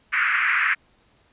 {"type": "band-pass noise", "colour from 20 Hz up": "pink", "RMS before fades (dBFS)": -21, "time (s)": [0.12, 0.75], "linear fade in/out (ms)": 20, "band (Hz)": [1300, 2400], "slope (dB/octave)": 48, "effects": ["pink hiss -61 dBFS RMS until 1.32 s", "resampled to 8000 Hz"]}